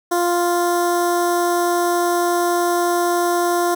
15% pulse tone with notch filter, 349.2 Hz, F4, in tune, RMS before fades -18 dBFS, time 0.11-3.75 s, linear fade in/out 10 ms, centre 2700 Hz, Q 0.55, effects none

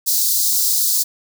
white high-pass noise, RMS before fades -17 dBFS, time 0.06-1.04 s, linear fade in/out 20 ms, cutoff 4100 Hz, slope 48 dB/octave, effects none

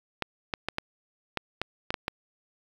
clicks, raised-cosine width 0.3 ms, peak -12 dBFS, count 9, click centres 0.223 / 0.538 / 0.686 / 0.784 / 1.373 / 1.616 / 1.905 / 1.942 / 2.081 s, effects 7-bit

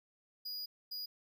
square tone bursts at uneven times, 4901 Hz, D#8, 27 cents flat, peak -40 dBFS, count 2, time 0.45-0.66 / 0.91-1.06 s, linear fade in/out 10 ms, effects none

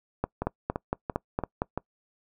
two click trains, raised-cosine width 1 ms, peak -15 / -12 dBFS, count 5 / 7, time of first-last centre 0.42-1.776 / 0.24-1.619 s, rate 2.95 / 4.35 Hz, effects noise-tail reverb RT60 0.1 s tail -24 dB re dry

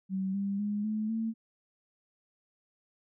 sine tone with pitch steps, 190.7 / 198.57 / 206.8 / 215.3 / 224.2 Hz, G3 / G3 / G#3 / A3 / A3, -47 / +23 / -7 / -37 / +33 cents, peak -29 dBFS, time 0.09-1.34 s, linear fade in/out 50 ms, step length 250 ms, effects none

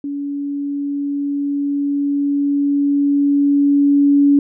sine tone with level ramp, 284 Hz, C#4, 42 cents sharp, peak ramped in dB -21 to -8 dBFS, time 0.04-4.39 s, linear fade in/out 2 ms, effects none

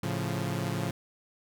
sawtooth chord, A augmented, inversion none, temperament equal, 110 / 138.59 / 174.61 Hz, A2 / C#3 / E#3, 0 / 0 / 0 cents, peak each -30 dBFS, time 0.03-0.91 s, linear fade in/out 5 ms, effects none

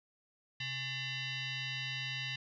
sine tone with frequency modulation, 130.81 Hz, C3, in tune, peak -36 dBFS, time 0.6-2.36 s, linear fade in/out 5 ms, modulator 955 Hz, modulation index 4, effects none

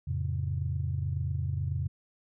sine chord, F augmented, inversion none, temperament just, 87.31 / 109.13 / 136.42 Hz, F2 / A2 / C#3, 0 / -14 / -27 cents, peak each -31 / -35 / -32 dBFS, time 0.07-1.88 s, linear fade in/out 10 ms, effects tanh soft clip ceiling -19 dBFS

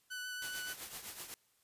sawtooth tone with vibrato, 1493 Hz, F#6, 15 cents sharp, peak -37 dBFS, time 0.1-0.74 s, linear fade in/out 20 ms, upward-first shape sine, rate 7.1 Hz, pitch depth 12 cents each way
white noise with tremolo, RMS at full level -43 dBFS, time 0.42-1.34 s, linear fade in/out 0 ms, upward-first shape triangle, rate 7.9 Hz, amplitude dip 70%
effects white hiss -73 dBFS RMS until 1.63 s + resampled to 32000 Hz

